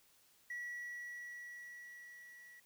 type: tone with level ramp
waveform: triangle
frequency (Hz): 1936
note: B6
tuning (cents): -35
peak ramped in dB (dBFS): -38 to -54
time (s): 0.5-2.6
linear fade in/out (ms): 5
effects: tanh soft clip ceiling -36 dBFS + white hiss -69 dBFS RMS until 2.65 s